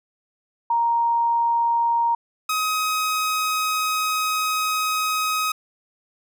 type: tone pair in turn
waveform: sine / sawtooth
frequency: 934 / 1263.4 Hz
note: A#5 / D#6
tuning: +3 / +26 cents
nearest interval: perfect fourth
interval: 523 cents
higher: second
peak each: -17 dBFS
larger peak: neither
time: 0.7-2.15 / 2.49-5.52 s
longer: second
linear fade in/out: 5 ms
effects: none